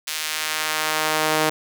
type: tone with high-pass filter sweep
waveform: sawtooth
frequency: 155.56 Hz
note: D#3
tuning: in tune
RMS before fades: -23 dBFS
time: 0.07-1.5 s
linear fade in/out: 10 ms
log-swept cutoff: 3000 to 440 Hz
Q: 0.71
effects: none